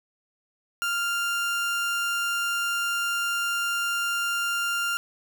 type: tone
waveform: 30% pulse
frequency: 1395 Hz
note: F6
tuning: 2 cents flat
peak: -22 dBFS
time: 0.82-4.97 s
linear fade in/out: 0 ms
effects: none